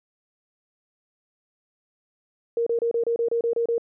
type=tone bursts; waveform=sine; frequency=466.4 Hz; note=A#4; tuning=1 cent sharp; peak=-20 dBFS; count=10; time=2.57-3.781 s; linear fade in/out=2 ms; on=95 ms; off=29 ms; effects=none